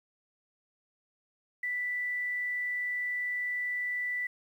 sine tone with quantisation, 1975.5 Hz, B6, in tune, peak -30 dBFS, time 1.63-4.27 s, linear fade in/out 5 ms, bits 10, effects none

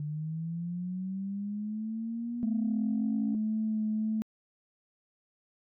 sine linear sweep, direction up, 146.83 to 277.2 Hz, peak -32 dBFS, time 0-3.35 s, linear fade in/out 2 ms
sine tone with vibrato, 216.8 Hz, A3, 25 cents flat, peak -27 dBFS, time 2.43-4.22 s, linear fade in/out 0 ms, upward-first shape sine, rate 1.9 Hz, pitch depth 13 cents each way
effects tanh soft clip ceiling -20 dBFS

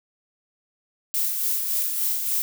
violet noise with tremolo, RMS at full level -23 dBFS, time 1.14-2.42 s, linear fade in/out 0 ms, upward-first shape sine, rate 3.5 Hz, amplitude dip 40%, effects none

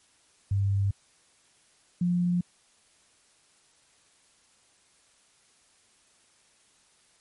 sine tone pair in turn, 99 / 176.4 Hz, G2 / F3, +18 / +18 cents, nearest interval minor seventh, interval 1000 cents, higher second, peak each -22 dBFS, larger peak neither, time 0.51-0.91 / 2.01-2.41 s, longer neither, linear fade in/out 5 ms, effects white hiss -63 dBFS RMS until 7.2 s + MP3 48 kbps

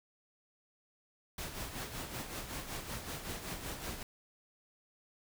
pink noise with tremolo, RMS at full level -40 dBFS, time 1.38-4.03 s, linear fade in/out 2 ms, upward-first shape sine, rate 5.3 Hz, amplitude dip 55%, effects none

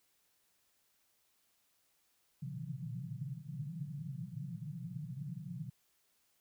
pink band-pass noise, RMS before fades -43 dBFS, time 2.42-5.7 s, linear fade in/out 10 ms, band 120 to 180 Hz, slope 96 dB/octave, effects white hiss -75 dBFS RMS until 6.4 s

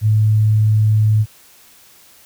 sine tone, 107.7 Hz, A2, 37 cents flat, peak -10 dBFS, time 0.01-1.26 s, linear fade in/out 50 ms, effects white hiss -47 dBFS RMS until 2.25 s

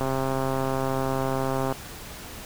click train, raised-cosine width 1 ms, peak -13 dBFS, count 229, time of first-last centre 0.01-1.724 s, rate 133 Hz, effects pink hiss -40 dBFS RMS until 2.45 s

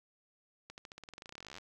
accelerating click train, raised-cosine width 0.2 ms, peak -30 dBFS, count 28, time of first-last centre 0.7-1.584 s, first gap 79 ms, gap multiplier 0.92, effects none

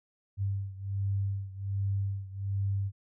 sine beating tone pair, 98.2 / 99.5 Hz, G2 / G2, +4 / +26 cents, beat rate 1.3 Hz, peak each -31 / -34 dBFS, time 0.37-2.92 s, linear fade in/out 50 ms, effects none

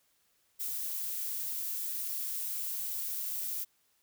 violet noise, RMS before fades -36 dBFS, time 0.59-3.65 s, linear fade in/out 20 ms, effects white hiss -72 dBFS RMS until 4.02 s

